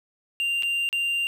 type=tone with dropouts; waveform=triangle; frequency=2784 Hz; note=F7; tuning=6 cents flat; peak=-21 dBFS; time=0.4-1.27 s; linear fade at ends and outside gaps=0 ms; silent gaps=0.624-0.632 / 0.89-0.928 s; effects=none